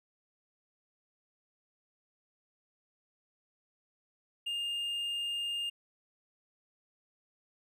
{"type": "tone", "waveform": "triangle", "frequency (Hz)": 2818, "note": "F7", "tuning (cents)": 15, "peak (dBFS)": -31, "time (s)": [4.46, 5.7], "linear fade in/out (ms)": 10, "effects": []}